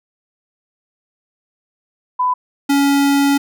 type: tone pair in turn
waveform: sine / square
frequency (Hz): 1000 / 280.6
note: B5 / C#4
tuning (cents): +21 / +21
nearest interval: octave + minor seventh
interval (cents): 2200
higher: first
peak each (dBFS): -13 / -12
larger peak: second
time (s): 2.19-2.34 / 2.69-3.38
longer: second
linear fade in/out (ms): 10
effects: none